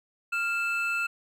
triangle tone pair together, 1392.9 / 2637 Hz, F6 / E7, -5 / 0 cents, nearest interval major seventh, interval 1105 cents, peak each -27 dBFS, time 0.32-1.07 s, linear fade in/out 10 ms, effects none

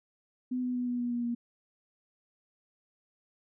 sine tone with pitch steps, 251.8 / 249.3 / 246.9 / 244.5 / 242.1 / 239.7 / 237.4 Hz, B3 / B3 / B3 / B3 / B3 / A#3 / A#3, +34 / +16 / 0 / -17 / -34 / +48 / +32 cents, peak -29 dBFS, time 0.51-1.35 s, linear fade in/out 10 ms, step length 120 ms, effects none

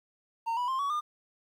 triangle tone with pitch steps, 916 / 981.7 / 1052.2 / 1127.7 / 1208.7 Hz, A#5 / B5 / C6 / C#6 / D6, -31 / -11 / +9 / +29 / +49 cents, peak -26 dBFS, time 0.46-1.01 s, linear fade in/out 20 ms, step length 110 ms, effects 11-bit

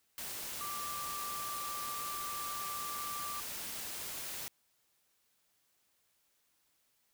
sine tone in noise, 1174.7 Hz, D6, in tune, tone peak -40 dBFS, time 0.61-3.4 s, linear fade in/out 0 ms, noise white, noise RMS -42 dBFS, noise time 0.18-4.48 s, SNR -1 dB, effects white hiss -75 dBFS RMS until 7.13 s

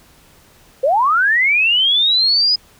sine linear sweep, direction up, 493.9 to 5040 Hz, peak -11 dBFS, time 0.83-2.56 s, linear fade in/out 10 ms, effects pink hiss -49 dBFS RMS until 2.79 s

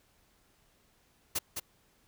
white noise with echo, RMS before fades -31 dBFS, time 1.35-1.39 s, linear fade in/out 10 ms, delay 210 ms, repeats 1, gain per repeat -5 dB, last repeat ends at 1.6 s, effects pink hiss -68 dBFS RMS until 2.07 s

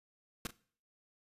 pink noise with echo, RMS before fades -38 dBFS, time 0.45-0.47 s, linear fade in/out 2 ms, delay 38 ms, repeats 1, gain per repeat -13 dB, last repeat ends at 0.508 s, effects noise-tail reverb RT60 0.5 s tail -20 dB re dry + resampled to 32000 Hz

